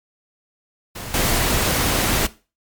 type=noise with level steps; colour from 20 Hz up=pink; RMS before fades=-32 / -19 dBFS; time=0.95-2.27 s; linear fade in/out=10 ms; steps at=1.14 s; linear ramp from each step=2 ms; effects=noise-tail reverb RT60 0.3 s tail -17 dB re dry + MP3 96 kbps